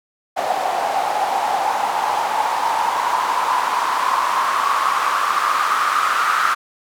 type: noise with band-pass filter sweep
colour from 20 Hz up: white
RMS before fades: -19 dBFS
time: 0.36-6.55 s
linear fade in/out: 20 ms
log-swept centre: 730 to 1300 Hz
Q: 7.1
effects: none